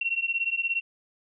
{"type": "beating tone pair", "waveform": "sine", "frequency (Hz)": [2721, 2738], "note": ["F7", "F7"], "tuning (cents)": [-46, -35], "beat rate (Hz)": 17, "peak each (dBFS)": -28, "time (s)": [0.01, 0.81], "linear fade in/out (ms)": 5, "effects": []}